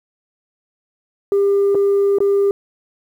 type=tone with dropouts; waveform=sine; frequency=399.3 Hz; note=G4; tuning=32 cents sharp; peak=-10 dBFS; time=1.32-2.51 s; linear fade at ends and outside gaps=1 ms; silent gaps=1.747-1.752 / 2.185-2.204 s; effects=tanh soft clip ceiling -10 dBFS + 8-bit